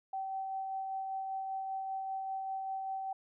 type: tone with tremolo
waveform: sine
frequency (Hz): 770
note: G5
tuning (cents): -31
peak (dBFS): -34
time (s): 0.13-3.13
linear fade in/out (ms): 5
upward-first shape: sine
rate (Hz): 5.1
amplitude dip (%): 25
effects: none